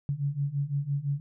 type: beating tone pair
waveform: sine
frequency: 138.59 / 144.49 Hz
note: C#3 / D3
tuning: 0 / -28 cents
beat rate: 5.9 Hz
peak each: -31 / -29 dBFS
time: 0.09-1.2 s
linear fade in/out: 0 ms
effects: none